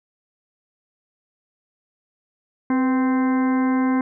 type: harmonic tone with a mistuned harmonic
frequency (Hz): 260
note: C4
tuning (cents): -11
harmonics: 1 / 2 / 3 / 4 / 5 / 6 / 7 / 8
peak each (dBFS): -17 / -32 / -31 / -29 / -42 / -35 / -41 / -37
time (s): 2.7-4.01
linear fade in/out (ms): 2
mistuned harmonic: 2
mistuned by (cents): -71
effects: none